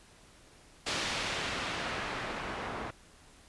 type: noise with low-pass filter sweep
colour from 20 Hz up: white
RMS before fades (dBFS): -36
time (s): 0.86-2.91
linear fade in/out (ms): 10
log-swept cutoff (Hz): 4500 to 1200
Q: 0.76
effects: pink hiss -58 dBFS RMS until 3.48 s + resampled to 24000 Hz